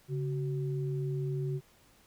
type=tone pair together; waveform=sine; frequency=140 / 374.8 Hz; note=C#3 / F#4; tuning=+18 / +22 cents; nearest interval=octave + perfect fourth; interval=1704 cents; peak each=-31 / -38 dBFS; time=0.08-1.61 s; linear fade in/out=50 ms; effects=pink hiss -63 dBFS RMS until 2.06 s